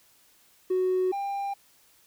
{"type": "tone pair in turn", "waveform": "triangle", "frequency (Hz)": [370, 796.6], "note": ["F#4", "G5"], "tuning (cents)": [0, 28], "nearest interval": "octave + minor second", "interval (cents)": 1328, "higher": "second", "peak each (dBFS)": [-19, -26], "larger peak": "first", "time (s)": [[0.7, 1.12], [1.12, 1.54]], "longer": "neither", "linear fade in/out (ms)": 10, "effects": ["tanh soft clip ceiling -19 dBFS", "white hiss -61 dBFS RMS until 2.06 s"]}